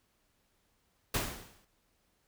pink noise with exponential decay, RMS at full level -29 dBFS, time 1.14-1.65 s, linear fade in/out 5 ms, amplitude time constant 110 ms, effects pink hiss -74 dBFS RMS until 2.27 s

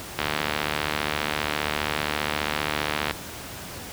click train, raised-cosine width 0.3 ms, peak -7 dBFS, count 220, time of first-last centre 0.19-3.11 s, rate 75 Hz, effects pink hiss -37 dBFS RMS until 3.92 s + high-pass 60 Hz 12 dB/octave

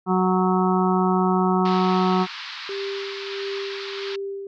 harmonic tone, 185 Hz, F#3, in tune, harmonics 1 / 2 / 4 / 5 / 6 / 7, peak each -20 / -23 / -26 / -27 / -28 / -28 dBFS, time 0.06-2.27 s, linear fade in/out 50 ms
white band-pass noise, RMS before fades -35 dBFS, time 1.65-4.16 s, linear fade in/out 5 ms, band 950 to 4700 Hz, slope 48 dB/octave
sine tone with tremolo, 395 Hz, G4, 13 cents sharp, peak -26 dBFS, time 2.69-4.47 s, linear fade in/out 2 ms, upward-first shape sine, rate 1.5 Hz, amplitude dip 50%
effects none

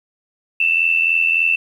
sine tone with amplitude modulation, 2666 Hz, E7, 19 cents sharp, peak -10 dBFS, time 0.6-1.56 s, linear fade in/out 5 ms, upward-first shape sine, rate 83.5 Hz, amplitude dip 70%, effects 8-bit

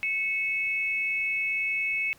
sine tone pair together, 2209 / 2579 Hz, C#7 / E7, -7 / -39 cents, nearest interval minor third, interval 268 cents, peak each -28 dBFS, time 0.03-2.13 s, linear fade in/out 0 ms, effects pink hiss -57 dBFS RMS until 2.18 s

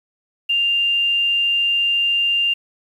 sine tone, 2794 Hz, F7, in tune, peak -15 dBFS, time 0.49-2.54 s, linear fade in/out 10 ms, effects 8-bit

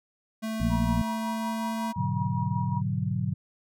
square tone with pitch glide, 220.8 to 223.2 Hz, A3 to A3, +6 to +25 cents, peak -30 dBFS, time 0.42-1.93 s, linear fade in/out 20 ms, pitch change +19 cents, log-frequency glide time 0.74-1.8 s
harmonic tone, 58.27 Hz, A#1, in tune, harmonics 1 / 2 / 3 / 4, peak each -29 / -29 / -29 / -29 dBFS, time 0.6-1.02 s, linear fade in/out 5 ms
sine tone with tremolo, 958 Hz, A#5, 47 cents sharp, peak -30 dBFS, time 0.69-2.82 s, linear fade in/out 50 ms, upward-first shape triangle, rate 5.4 Hz, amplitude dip 65%
sine chord, G# half-diminished seventh, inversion none, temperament equal, 103.83 / 123.47 / 146.83 / 185 Hz, G#2 / B2 / D3 / F#3, 0 / 0 / 0 / 0 cents, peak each -31 dBFS, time 1.96-3.34 s, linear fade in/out 10 ms
effects none

